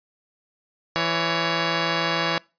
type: tone pair together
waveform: 5% pulse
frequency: 166.65 / 560 Hz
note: E3 / C#5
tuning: +19 / +18 cents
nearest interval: octave + major sixth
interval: 2099 cents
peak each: -12 dBFS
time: 0.96-2.38 s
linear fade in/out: 0 ms
effects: noise-tail reverb RT60 0.3 s tail -25 dB re dry + resampled to 11025 Hz